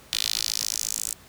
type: tone with high-pass filter sweep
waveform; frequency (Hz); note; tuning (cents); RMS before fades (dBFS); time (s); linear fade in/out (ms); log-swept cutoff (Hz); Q
10% pulse; 54.2; A1; -25; -28; 0.13-1.13; 0; 3600 to 7800; 2.4
effects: pink hiss -51 dBFS RMS until 1.28 s